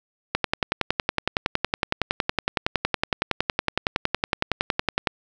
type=click train; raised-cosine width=0.3 ms; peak=-4 dBFS; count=52; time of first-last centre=0.35-5.072 s; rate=10.8 Hz; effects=none